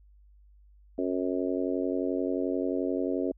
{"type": "harmonic tone", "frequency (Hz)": 91.4, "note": "F#2", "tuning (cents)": -21, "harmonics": [3, 4, 5, 6, 7], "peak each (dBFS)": [-30, -32, -34, -36, -37], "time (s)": [0.98, 3.32], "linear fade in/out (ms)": 5, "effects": ["added 50 Hz sine -54 dBFS peak until 3.37 s"]}